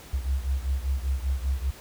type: beating tone pair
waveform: sine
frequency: 65.1 / 70.2 Hz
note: C2 / C#2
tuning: -8 / +22 cents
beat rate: 5.1 Hz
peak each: -26 / -29 dBFS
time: 0.13-1.71 s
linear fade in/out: 10 ms
effects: pink hiss -47 dBFS RMS until 1.8 s